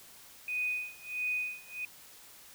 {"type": "tone with tremolo", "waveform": "sine", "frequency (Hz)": 2489, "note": "D#7", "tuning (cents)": 0, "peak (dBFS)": -29, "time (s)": [0.48, 1.85], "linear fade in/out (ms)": 2, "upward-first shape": "sine", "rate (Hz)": 1.5, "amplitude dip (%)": 95, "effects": ["white hiss -54 dBFS RMS until 2.54 s"]}